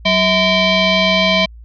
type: ring-modulated tone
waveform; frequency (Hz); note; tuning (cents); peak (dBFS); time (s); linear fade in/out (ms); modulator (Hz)
20% pulse; 834; G#5; +7; -3; 0.05-1.46; 10; 1480
effects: added 57 Hz sine -34 dBFS peak until 1.64 s + resampled to 11025 Hz